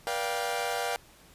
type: chord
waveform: sawtooth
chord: G dominant seventh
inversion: first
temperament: equal with one note detuned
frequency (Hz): 481.8 / 587.3 / 698.5 / 784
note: B4 / D5 / F5 / G5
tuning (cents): -43 / 0 / 0 / 0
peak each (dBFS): -31 / -33 / -30 / -30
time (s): 0.07-0.96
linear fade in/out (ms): 0
effects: pink hiss -56 dBFS RMS until 1.34 s + resampled to 32000 Hz